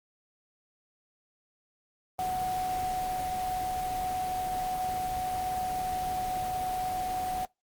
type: tone in noise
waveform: sine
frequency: 740 Hz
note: F#5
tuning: in tune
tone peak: -28 dBFS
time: 2.19-7.45 s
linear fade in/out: 0 ms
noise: pink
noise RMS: -40 dBFS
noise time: 2.19-7.45 s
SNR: +9 dB
effects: noise-tail reverb RT60 0.2 s tail -25 dB re dry + Opus 24 kbps